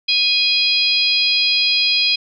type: harmonic tone with a mistuned harmonic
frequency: 820 Hz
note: G#5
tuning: 22 cents flat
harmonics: 3 / 4 / 5 / 6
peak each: -19 / -19 / -19 / -19 dBFS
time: 0.08-2.16 s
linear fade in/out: 10 ms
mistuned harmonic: 3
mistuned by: +17 cents
effects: none